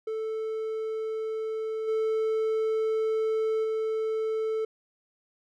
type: tone with level steps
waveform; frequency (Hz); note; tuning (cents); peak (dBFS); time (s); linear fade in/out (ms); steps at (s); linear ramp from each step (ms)
triangle; 440; A4; 0; -27 / -22 / -24; 0.07-4.65; 5; 1.87 / 3.63; 20
effects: none